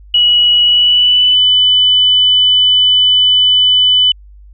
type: tone with pitch glide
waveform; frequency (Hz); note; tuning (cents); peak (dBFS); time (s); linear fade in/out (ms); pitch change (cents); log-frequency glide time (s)
sine; 2923 to 3000; F#7 to F#7; -22 to +23; -6; 0.14-4.12; 5; +45; 0.62-1.38
effects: added 50 Hz sine -35 dBFS peak until 4.53 s

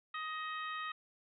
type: harmonic tone with a mistuned harmonic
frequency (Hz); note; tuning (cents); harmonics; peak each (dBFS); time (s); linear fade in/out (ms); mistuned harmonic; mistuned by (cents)
626; D#5; +10; 2 / 3 / 4 / 5 / 6; -40 / -44 / -49 / -52 / -51; 0.14-0.92; 5; 4; +39
effects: none

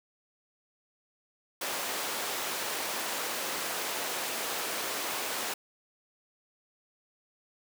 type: high-pass noise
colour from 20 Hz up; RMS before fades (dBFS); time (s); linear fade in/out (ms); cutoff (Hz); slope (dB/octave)
pink; -34; 1.61-5.54; 5; 460; 12
effects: none

